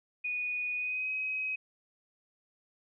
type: tone with pitch glide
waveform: sine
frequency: 2470 to 2534 Hz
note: D#7 to D#7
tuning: -13 to +31 cents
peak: -31 dBFS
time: 0.24-1.56 s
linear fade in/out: 10 ms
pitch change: +44 cents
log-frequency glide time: 0.74-1.11 s
effects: none